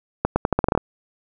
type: accelerating click train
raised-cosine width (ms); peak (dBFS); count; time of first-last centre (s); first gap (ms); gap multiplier
1; -3; 10; 0.25-0.776; 110; 0.83
effects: none